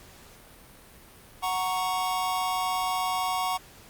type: chord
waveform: square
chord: F# major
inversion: none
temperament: equal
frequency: 740 / 932.3 / 1108.7 Hz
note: F#5 / A#5 / C#6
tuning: 0 / 0 / 0 cents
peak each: -30 / -33 / -31 dBFS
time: 1.42-3.58 s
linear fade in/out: 20 ms
effects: pink hiss -51 dBFS RMS until 3.89 s + Opus 48 kbps

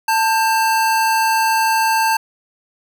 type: tone pair together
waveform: square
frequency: 890 / 1591.3 Hz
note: A5 / G6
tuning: +20 / +26 cents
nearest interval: minor seventh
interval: 1006 cents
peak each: -15 / -22 dBFS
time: 0.08-2.17 s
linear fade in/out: 5 ms
effects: none

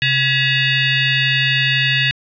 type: tone with frequency modulation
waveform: sine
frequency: 134.2 Hz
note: C3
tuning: 44 cents sharp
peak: -13 dBFS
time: 0.02-2.11 s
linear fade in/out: 0 ms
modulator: 906 Hz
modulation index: 3.8
effects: resampled to 11025 Hz + 9-bit

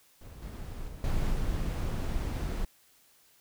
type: noise with level steps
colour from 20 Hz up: brown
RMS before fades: -45 / -39 / -43 / -29 / -31 dBFS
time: 0.21-2.65 s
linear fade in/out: 5 ms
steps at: 0.42 / 0.88 / 1.04 / 1.32 s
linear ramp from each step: 2 ms
effects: white hiss -63 dBFS RMS until 3.4 s

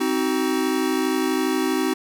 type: chord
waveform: square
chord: C diminished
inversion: none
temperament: just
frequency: 261.6 / 314 / 376.7 Hz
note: C4 / Eb4 / Gb4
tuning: 0 / +16 / +31 cents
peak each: -25 dBFS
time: 0-1.94 s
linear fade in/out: 10 ms
effects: none

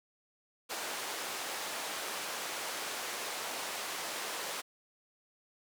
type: band-pass noise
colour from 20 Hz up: pink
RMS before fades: -39 dBFS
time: 0.69-4.62 s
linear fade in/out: 20 ms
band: 540 to 12000 Hz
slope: 12 dB/octave
effects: none

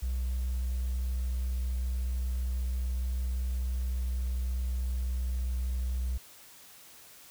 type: tone with hard clipping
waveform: triangle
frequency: 62.6 Hz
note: B1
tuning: 24 cents sharp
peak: -28 dBFS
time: 0.02-6.18 s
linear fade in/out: 10 ms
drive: 2 dB
effects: white hiss -53 dBFS RMS until 7.3 s

